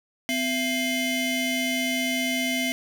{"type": "ring-modulated tone", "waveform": "30% pulse", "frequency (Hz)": 925, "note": "A#5", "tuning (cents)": -14, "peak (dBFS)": -18, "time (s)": [0.29, 2.72], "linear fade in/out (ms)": 0, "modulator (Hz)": 1180, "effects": []}